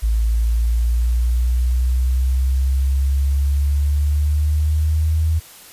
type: exponential sweep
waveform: sine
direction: up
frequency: 55 to 80.2 Hz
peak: -14 dBFS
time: 0.02-5.4 s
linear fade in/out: 20 ms
effects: white hiss -42 dBFS RMS until 5.72 s + resampled to 32000 Hz